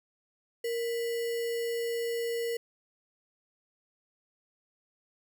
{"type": "tone with sample-and-hold", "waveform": "sine", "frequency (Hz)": 466.2, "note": "A#4", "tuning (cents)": 0, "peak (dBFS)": -29, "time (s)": [0.64, 2.57], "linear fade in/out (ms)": 5, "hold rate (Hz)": 2450, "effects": []}